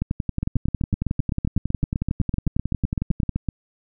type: two click trains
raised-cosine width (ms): 5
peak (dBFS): -10 / -10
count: 37 / 25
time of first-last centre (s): 0.02-3.293 / 0.43-3.487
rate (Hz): 11 / 7.85
effects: none